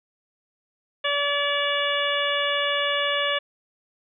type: harmonic tone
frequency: 574 Hz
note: D5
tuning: 40 cents flat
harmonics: 1 / 2 / 3 / 4 / 5 / 6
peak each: -27 / -29 / -28 / -31 / -28 / -29 dBFS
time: 1.04-3.39 s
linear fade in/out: 10 ms
effects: none